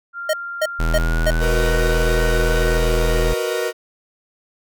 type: tone with pitch glide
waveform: sine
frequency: 1391 to 1499.5 Hz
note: F6 to F#6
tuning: -7 to +23 cents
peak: -26 dBFS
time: 0.13-2.81 s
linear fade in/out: 50 ms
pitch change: +130 cents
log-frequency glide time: 0.88-1.41 s
type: tone bursts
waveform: square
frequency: 622.3 Hz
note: D#5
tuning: in tune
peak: -16 dBFS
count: 4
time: 0.29-1.306 s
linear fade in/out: 5 ms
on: 44 ms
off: 280 ms
type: tone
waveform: square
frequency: 40.7 Hz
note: E1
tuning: 21 cents flat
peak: -17 dBFS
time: 0.79-3.34 s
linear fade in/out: 10 ms
type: chord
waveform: 45% pulse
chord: B major seventh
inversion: second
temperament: equal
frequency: 370 / 466.2 / 493.9 / 622.3 Hz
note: F#4 / A#4 / B4 / D#5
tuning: 0 / 0 / 0 / 0 cents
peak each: -26 / -23 / -27 / -27 dBFS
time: 1.39-3.73 s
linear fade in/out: 50 ms
effects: none